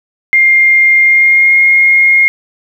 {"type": "tone with pitch glide", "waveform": "sine", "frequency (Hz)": [2114, 2140], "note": ["C7", "C7"], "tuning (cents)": [17, 38], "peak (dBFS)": -4, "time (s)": [0.33, 2.28], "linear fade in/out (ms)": 0, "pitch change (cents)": 21, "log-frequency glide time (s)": [1.02, 1.58], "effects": ["7-bit"]}